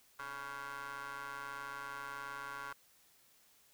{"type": "ring-modulated tone", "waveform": "25% pulse", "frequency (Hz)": 138.59, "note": "C#3", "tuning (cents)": 0, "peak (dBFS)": -36, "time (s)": [0.19, 2.73], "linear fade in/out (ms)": 5, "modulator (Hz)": 1260, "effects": ["white hiss -67 dBFS RMS until 3.73 s"]}